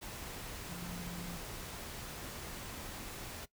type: tone in noise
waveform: sine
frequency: 174.61 Hz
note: F3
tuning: in tune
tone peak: -43 dBFS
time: 0.68-1.38 s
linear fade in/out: 20 ms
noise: pink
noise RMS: -45 dBFS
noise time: 0.01-3.46 s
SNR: -1 dB
effects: noise-tail reverb RT60 0.1 s tail -18 dB re dry